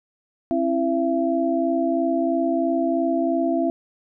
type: tone cluster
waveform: sine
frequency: 268.2 / 331.2 / 674 Hz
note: C4 / E4 / E5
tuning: +43 / +8 / +38 cents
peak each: -23 dBFS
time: 0.51-3.7 s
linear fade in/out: 0 ms
effects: none